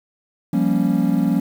triangle chord, G half-diminished seventh, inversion third, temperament equal, 174.61 / 196 / 233.1 / 277.2 Hz, F3 / G3 / Bb3 / Db4, 0 / 0 / 0 / 0 cents, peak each -19 dBFS, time 0.53-1.4 s, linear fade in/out 5 ms, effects 7-bit

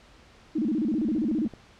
sine tone with vibrato, 264.5 Hz, C4, 19 cents sharp, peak -23 dBFS, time 0.55-1.48 s, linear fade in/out 10 ms, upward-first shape square, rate 15 Hz, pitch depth 290 cents each way
click train, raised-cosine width 2 ms, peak -28 dBFS, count 9, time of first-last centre 0.94-1.537 s, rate 13.4 Hz
effects pink hiss -54 dBFS RMS until 1.79 s + low-pass 5000 Hz 12 dB/octave

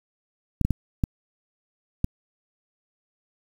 clicks, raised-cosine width 5 ms, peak -9 dBFS, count 5, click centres 0.613 / 0.65 / 0.707 / 1.038 / 2.044 s, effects 7-bit

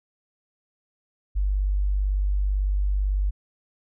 sine tone, 49 Hz, G1, in tune, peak -20 dBFS, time 1.35-3.31 s, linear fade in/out 20 ms, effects none

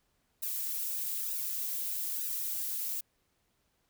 violet noise with flanger, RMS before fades -35 dBFS, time 0.42-3.01 s, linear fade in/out 10 ms, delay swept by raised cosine 0.9 to 5.7 ms, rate 1.1 Hz, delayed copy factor -0.95, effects pink hiss -75 dBFS RMS until 3.89 s

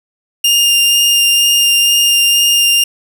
sawtooth tone with vibrato, 2809 Hz, F7, 9 cents sharp, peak -5 dBFS, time 0.44-2.84 s, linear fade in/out 5 ms, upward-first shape sine, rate 2.1 Hz, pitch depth 9 cents each way, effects 7-bit

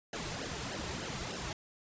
pink noise with flanger, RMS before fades -39 dBFS, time 0.13-1.53 s, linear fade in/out 2 ms, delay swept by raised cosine 0.85 to 4.15 ms, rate 3.3 Hz, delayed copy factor -0.9, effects resampled to 16000 Hz

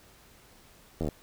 slowing click train, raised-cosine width 2 ms, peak -18 dBFS, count 7, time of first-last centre 1.01-1.088 s, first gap 12 ms, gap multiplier 1.03, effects pink hiss -57 dBFS RMS until 1.22 s

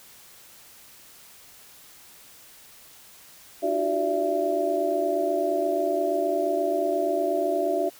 sine tone cluster, 301.7 / 348.1 / 376.5 / 585 / 671 Hz, D4 / F4 / F#4 / D5 / E5, +47 / -6 / +30 / -7 / +31 cents, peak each -31 / -34 / -28 / -29 / -25 dBFS, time 3.62-7.9 s, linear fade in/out 20 ms, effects white hiss -50 dBFS RMS until 7.99 s

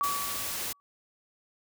sine tone with exponential decay, 1140 Hz, C#6, 48 cents sharp, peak -24 dBFS, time 0.01-0.8 s, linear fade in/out 0 ms, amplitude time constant 170 ms
white noise, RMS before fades -34 dBFS, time 0.03-0.73 s, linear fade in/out 10 ms
effects none

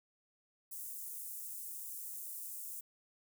white high-pass noise, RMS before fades -45 dBFS, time 0.71-2.81 s, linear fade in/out 10 ms, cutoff 8000 Hz, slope 24 dB/octave, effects none

